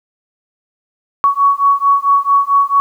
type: beating tone pair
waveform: sine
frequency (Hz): 1118 / 1122.5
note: C#6 / C#6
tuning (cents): +14 / +21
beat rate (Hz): 4.5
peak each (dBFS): -12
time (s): 1.24-2.8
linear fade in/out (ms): 0
effects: 8-bit